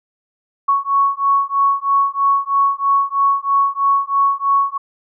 sine beating tone pair, 1108.7 / 1111.8 Hz, C#6 / C#6, 0 / +5 cents, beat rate 3.1 Hz, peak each -16 / -16 dBFS, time 0.68-4.78 s, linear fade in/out 10 ms, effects none

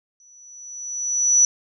sine tone with exponential growth, 5920 Hz, F#8, in tune, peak -10 dBFS, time 0.2-1.45 s, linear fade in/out 1 ms, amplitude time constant 270 ms, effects none

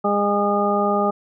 harmonic tone, 203.9 Hz, G#3, 32 cents flat, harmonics 1 / 2 / 3 / 4 / 6, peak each -23 / -23 / -23 / -23 / -23 dBFS, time 0.04-1.11 s, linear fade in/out 10 ms, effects none

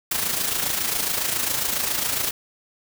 white noise with amplitude modulation, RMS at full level -22 dBFS, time 0.11-2.31 s, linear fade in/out 5 ms, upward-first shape sine, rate 27.3 Hz, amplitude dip 55%, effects none

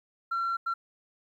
sine tone bursts at uneven times, 1362 Hz, F6, 44 cents flat, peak -25 dBFS, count 2, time 0.31-0.57 / 0.66-0.74 s, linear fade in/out 10 ms, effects tanh soft clip ceiling -25 dBFS + 11-bit

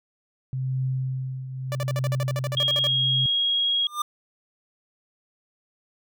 sine tone with tremolo, 130.6 Hz, C3, 3 cents flat, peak -22 dBFS, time 0.53-3.26 s, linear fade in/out 0 ms, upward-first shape triangle, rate 0.79 Hz, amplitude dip 70%
sawtooth tone bursts, 584 Hz, D5, 10 cents flat, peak -24 dBFS, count 15, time 1.72-2.87 s, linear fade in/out 0 ms, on 30 ms, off 50 ms
sine tone with pitch glide, 3269 to 3292 Hz, G#7 to G#7, -28 to -16 cents, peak -20 dBFS, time 2.57-3.87 s, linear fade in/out 2 ms, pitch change +12 cents, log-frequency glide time 2.68-3.68 s
square tone with exponential growth, 1200 Hz, D6, 37 cents sharp, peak -21 dBFS, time 3.83-4.02 s, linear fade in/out 5 ms, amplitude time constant 41 ms
effects none

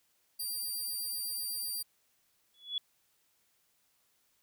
10% pulse tone, 4727 Hz, D8, 10 cents sharp, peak -28 dBFS, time 0.39-1.83 s, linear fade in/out 10 ms
sine tone with exponential growth, 3399 Hz, G#7, 39 cents sharp, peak -28 dBFS, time 2.54-2.78 s, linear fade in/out 2 ms, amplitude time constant 51 ms
effects white hiss -73 dBFS RMS until 4.42 s

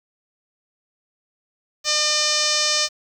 5% pulse tone with low-pass filter, 603 Hz, D5, 46 cents sharp, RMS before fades -20 dBFS, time 1.84-2.89 s, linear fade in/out 50 ms, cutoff 5800 Hz, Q 2.9, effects 8-bit

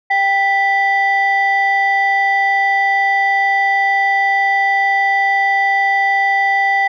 sine tone pair together, 786.7 / 1975.5 Hz, G5 / B6, +6 / 0 cents, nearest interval octave + major third, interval 1594 cents, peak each -13 dBFS, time 0.1-6.88 s, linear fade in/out 10 ms, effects tanh soft clip ceiling -7 dBFS

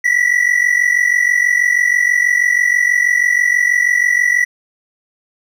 triangle tone pair together, 1929.3 / 1975.5 Hz, B6 / B6, -41 / 0 cents, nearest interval unison, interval 41 cents, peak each -12 dBFS, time 0.04-4.45 s, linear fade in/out 10 ms, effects none

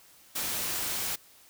white noise, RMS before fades -32 dBFS, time 0.35-1.16 s, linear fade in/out 10 ms, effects white hiss -57 dBFS RMS until 1.49 s

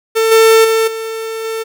45% pulse tone with level steps, 447.2 Hz, A4, 28 cents sharp, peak -10 / -5 / -10 / -20 / -18 dBFS, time 0.15-1.64 s, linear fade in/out 20 ms, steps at 0.31 / 0.64 / 0.87 / 1.44 s, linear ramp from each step 10 ms, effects none

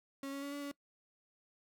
35% pulse tone with pitch steps, 274.7 / 277.9 / 282.6 / 286.4 / 283.7 Hz, C#4 / C#4 / C#4 / D4 / C#4, -16 / +4 / +34 / -43 / +40 cents, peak -38 dBFS, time 0.23-0.715 s, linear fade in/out 2 ms, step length 97 ms, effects noise-tail reverb RT60 0.1 s tail -21 dB re dry

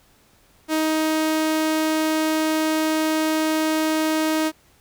sawtooth tone, 314 Hz, D#4, 16 cents sharp, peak -15 dBFS, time 0.68-4.52 s, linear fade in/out 50 ms, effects pink hiss -57 dBFS RMS until 4.8 s

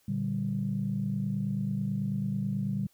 sine chord, G minor, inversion first, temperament just, 117.6 / 147 / 196 Hz, Bb2 / D3 / G3, +16 / +2 / 0 cents, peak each -34 / -33 / -30 dBFS, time 0.08-2.87 s, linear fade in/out 5 ms, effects tanh soft clip ceiling -19 dBFS + white hiss -67 dBFS RMS until 2.93 s

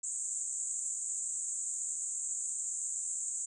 white band-pass noise, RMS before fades -37 dBFS, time 0.03-3.46 s, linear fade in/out 10 ms, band 6900 to 8200 Hz, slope 96 dB/octave, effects none

